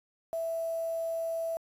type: tone with quantisation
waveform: sine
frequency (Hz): 659.3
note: E5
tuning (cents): 0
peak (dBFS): -30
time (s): 0.33-1.57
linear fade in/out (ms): 0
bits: 8
effects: resampled to 32000 Hz